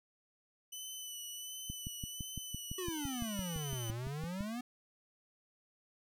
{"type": "tone with vibrato", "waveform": "15% pulse", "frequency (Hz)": 2991, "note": "F#7", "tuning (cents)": 18, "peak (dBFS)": -36, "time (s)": [0.72, 3.91], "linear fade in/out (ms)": 10, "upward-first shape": "sine", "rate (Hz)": 1.4, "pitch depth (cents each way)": 28}
{"type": "click train", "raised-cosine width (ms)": 5, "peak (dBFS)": -29, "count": 17, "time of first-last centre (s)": [1.7, 4.407], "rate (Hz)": 5.91}
{"type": "exponential two-way sweep", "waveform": "square", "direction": "down then up", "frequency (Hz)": [380.4, 110, 252.2], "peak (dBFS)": -39, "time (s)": [2.78, 4.61], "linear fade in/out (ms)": 5, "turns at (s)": 3.9}
{"effects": []}